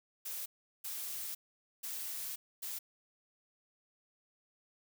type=noise bursts at uneven times; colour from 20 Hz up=blue; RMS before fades=-41 dBFS; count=4; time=0.25-0.46 / 0.84-1.35 / 1.83-2.36 / 2.62-2.79 s; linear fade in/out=10 ms; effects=none